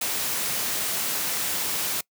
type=noise; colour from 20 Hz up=white; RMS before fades=-27 dBFS; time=0.01-2.01 s; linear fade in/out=5 ms; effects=noise-tail reverb RT60 0.1 s tail -24 dB re dry + high-pass 100 Hz 12 dB/octave